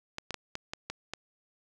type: clicks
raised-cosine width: 0.2 ms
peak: -18 dBFS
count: 7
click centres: 0.184 / 0.307 / 0.343 / 0.554 / 0.735 / 0.9 / 1.136 s
effects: none